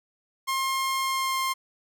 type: tone with pitch glide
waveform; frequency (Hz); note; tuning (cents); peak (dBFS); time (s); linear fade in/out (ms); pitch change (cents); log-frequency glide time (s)
sawtooth; 1066 to 1058.6; C6 to C6; +32 to +20; -21; 0.47-1.54; 20; -12; 1.03-1.39
effects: none